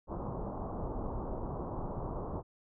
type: low-pass noise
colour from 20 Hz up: pink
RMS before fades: -38 dBFS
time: 0.07-2.43 s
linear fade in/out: 50 ms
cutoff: 1100 Hz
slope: 48 dB/octave
effects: none